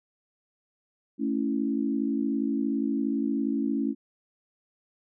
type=chord; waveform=sine; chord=A major; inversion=none; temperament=equal; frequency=220 / 277.2 / 329.6 Hz; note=A3 / C#4 / E4; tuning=0 / 0 / 0 cents; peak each=-29 / -27 / -32 dBFS; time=1.18-3.95 s; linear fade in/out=50 ms; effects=none